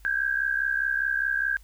sine tone pair together, 1568 / 1632.9 Hz, G6 / G#6, 0 / -30 cents, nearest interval minor second, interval 70 cents, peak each -26 dBFS, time 0.05-1.57 s, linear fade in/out 0 ms, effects added 50 Hz sine -48 dBFS peak until 1.63 s + white hiss -61 dBFS RMS until 1.63 s

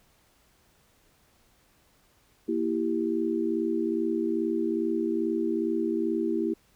sine chord, E diminished, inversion second, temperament equal, 233.1 / 329.6 / 392 Hz, Bb3 / E4 / G4, 0 / 0 / 0 cents, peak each -31 / -27 / -30 dBFS, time 2.48-6.54 s, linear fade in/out 10 ms, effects pink hiss -64 dBFS RMS until 6.75 s

